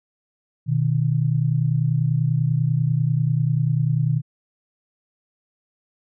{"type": "tone pair together", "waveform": "sine", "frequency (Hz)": [123.7, 153.89], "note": ["B2", "D#3"], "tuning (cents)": [3, -19], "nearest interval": "major third", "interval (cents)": 378, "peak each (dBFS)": -20, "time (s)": [0.66, 4.22], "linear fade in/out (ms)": 50, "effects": []}